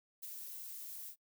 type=noise with ADSR envelope; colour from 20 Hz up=violet; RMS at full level=-44 dBFS; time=0.22-1.16 s; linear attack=17 ms; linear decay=19 ms; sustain=-3 dB; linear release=76 ms; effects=noise-tail reverb RT60 0.1 s tail -23 dB re dry